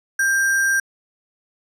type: tone with sample-and-hold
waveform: sine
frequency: 1587 Hz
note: G6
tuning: 21 cents sharp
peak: -15 dBFS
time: 0.19-0.8 s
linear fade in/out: 5 ms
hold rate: 7350 Hz
effects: low-pass 12000 Hz 12 dB/octave